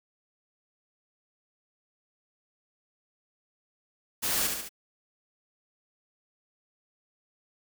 white noise with echo, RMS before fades -29 dBFS, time 4.22-4.48 s, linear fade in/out 20 ms, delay 71 ms, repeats 3, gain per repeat -4 dB, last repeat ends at 4.693 s, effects none

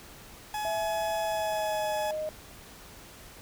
40% pulse tone, 846 Hz, G#5, 32 cents sharp, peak -30 dBFS, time 0.54-2.11 s, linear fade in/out 2 ms
sine tone with pitch glide, 659.3 to 618.7 Hz, E5 to D#5, 0 to -10 cents, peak -30 dBFS, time 0.65-2.29 s, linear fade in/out 0 ms, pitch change -110 cents, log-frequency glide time 1.21-1.94 s
effects pink hiss -49 dBFS RMS until 3.41 s

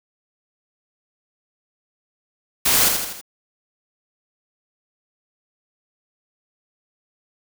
white noise with echo, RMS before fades -17 dBFS, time 2.65-2.89 s, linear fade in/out 10 ms, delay 81 ms, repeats 4, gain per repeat -5 dB, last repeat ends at 3.214 s, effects none

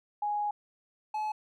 sine / triangle tone pair in turn, 830.6 / 855.9 Hz, G#5 / A5, 0 / -48 cents, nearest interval minor second, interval 52 cents, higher second, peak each -28 dBFS, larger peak neither, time 0.22-0.51 / 1.14-1.32 s, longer first, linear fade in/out 5 ms, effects none

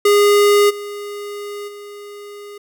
square tone with level steps, 410 Hz, G#4, 22 cents flat, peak -10 / -27 / -33 dBFS, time 0.05-2.58 s, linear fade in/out 5 ms, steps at 0.69 / 1.67 s, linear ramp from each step 20 ms, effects none

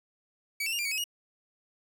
sawtooth tone with pitch steps, 2276 / 2680 / 2830 / 2382 / 2240 / 2554 / 2876 Hz, C#7 / E7 / F7 / D7 / C#7 / D#7 / F#7, +45 / +28 / +22 / +24 / +18 / +45 / -50 cents, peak -26 dBFS, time 0.6-1.041 s, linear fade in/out 5 ms, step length 63 ms, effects none

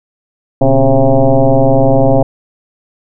sine tone with frequency modulation, 274.4 Hz, C#4, 17 cents flat, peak -5 dBFS, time 0.61-2.23 s, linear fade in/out 5 ms, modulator 132 Hz, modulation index 3.4, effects none

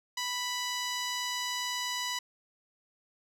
10% pulse tone with low-pass filter, 987.8 Hz, B5, in tune, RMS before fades -34 dBFS, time 0.17-2.19 s, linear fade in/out 5 ms, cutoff 10000 Hz, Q 1.2, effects none

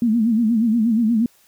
sine tone with vibrato, 226.4 Hz, A3, 50 cents sharp, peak -14 dBFS, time 0.02-1.26 s, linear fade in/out 2 ms, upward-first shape sine, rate 8.4 Hz, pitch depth 110 cents each way, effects white hiss -56 dBFS RMS until 1.47 s

